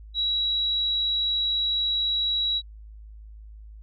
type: tone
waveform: sine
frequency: 3886 Hz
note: B7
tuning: 29 cents flat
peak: -22 dBFS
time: 0.14-2.62 s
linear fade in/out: 50 ms
effects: added 53 Hz sine -41 dBFS peak until 3.82 s